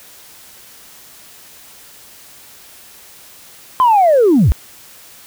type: linear sweep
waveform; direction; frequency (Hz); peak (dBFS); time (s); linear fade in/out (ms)
sine; down; 1046.5 to 46.25; -6; 3.8-4.52; 0
effects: tanh soft clip ceiling -4 dBFS + white hiss -41 dBFS RMS until 5.26 s